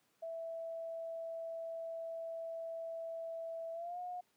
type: tone with pitch glide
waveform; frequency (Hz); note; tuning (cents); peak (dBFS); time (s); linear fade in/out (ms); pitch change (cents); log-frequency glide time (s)
sine; 659.3 to 719; E5 to F#5; 0 to -50; -40; 0.22-4.21; 10; +150; 3.73-3.99
effects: pink hiss -75 dBFS RMS until 4.36 s + high-pass 200 Hz 12 dB/octave

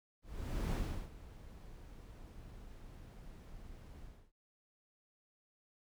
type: noise with ADSR envelope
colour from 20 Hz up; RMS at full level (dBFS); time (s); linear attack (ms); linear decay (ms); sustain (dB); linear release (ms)
brown; -34; 0.22-4.32; 500; 370; -18; 290
effects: none

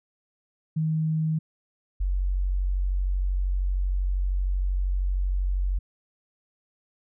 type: tone pair in turn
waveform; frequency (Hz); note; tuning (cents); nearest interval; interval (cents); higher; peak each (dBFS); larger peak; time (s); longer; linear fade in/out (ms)
sine; 157.8 / 46.43; D#3 / F#1; +25 / +7; octave + major sixth; 2118; first; -22; neither; 0.76-1.39 / 2-5.79; second; 10
effects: none

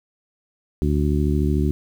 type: harmonic tone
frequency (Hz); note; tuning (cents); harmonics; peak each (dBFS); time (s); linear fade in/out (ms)
73.42; D2; 0; 1 / 2 / 3 / 4 / 5; -20 / -23 / -25 / -26 / -27; 0.82-1.71; 0
effects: 8-bit

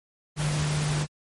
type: tone in noise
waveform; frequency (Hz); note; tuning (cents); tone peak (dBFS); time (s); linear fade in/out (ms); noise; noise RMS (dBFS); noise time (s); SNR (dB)
sine; 150; D3; +37; -24; 0.36-1.07; 50; pink; -31; 0.36-1.07; +4
effects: high-pass 60 Hz 12 dB/octave + MP3 48 kbps

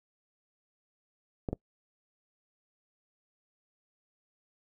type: clicks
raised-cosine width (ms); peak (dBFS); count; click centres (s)
2; -18; 2; 1.488 / 1.53
effects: noise-tail reverb RT60 0.1 s tail -23 dB re dry

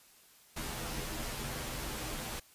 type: noise with comb filter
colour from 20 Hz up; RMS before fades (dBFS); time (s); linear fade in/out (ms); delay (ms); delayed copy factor
pink; -39; 0.56-2.4; 10; 11; -0.85
effects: white hiss -61 dBFS RMS until 2.54 s + resampled to 32000 Hz

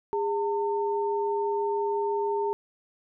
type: tone pair together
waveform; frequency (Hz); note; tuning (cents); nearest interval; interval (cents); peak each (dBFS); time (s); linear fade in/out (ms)
sine; 407.7 / 903; G#4 / A5; -32 / +45; octave + major second; 1377; -26 / -29; 0.13-2.53; 0
effects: none

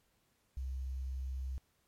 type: tone with quantisation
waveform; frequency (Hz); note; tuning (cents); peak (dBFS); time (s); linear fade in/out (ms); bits
sine; 65.41; C2; 0; -36; 0.57-1.58; 0; 11
effects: pink hiss -75 dBFS RMS until 1.87 s + MP3 64 kbps

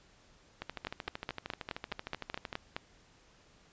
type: two click trains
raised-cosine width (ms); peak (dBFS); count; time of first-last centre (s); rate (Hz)
0.3; -22 / -19; 26 / 10; 0.62-2.528 / 0.87-2.765; 13.1 / 4.75
effects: pink hiss -63 dBFS RMS until 3.72 s + resampled to 16000 Hz

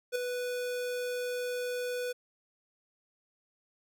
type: tone with ADSR envelope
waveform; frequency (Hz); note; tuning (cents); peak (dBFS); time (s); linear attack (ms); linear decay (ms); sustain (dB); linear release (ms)
square; 493.9; B4; 0; -27; 0.12-2.13; 35; 6; -6; 16
effects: none

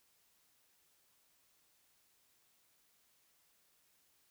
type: silence
effects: white hiss -73 dBFS RMS until 4.3 s

